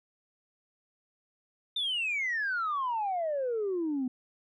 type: exponential sweep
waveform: sine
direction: down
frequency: 3641 to 246.9 Hz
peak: -27 dBFS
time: 1.76-4.08 s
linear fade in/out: 5 ms
effects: tanh soft clip ceiling -25 dBFS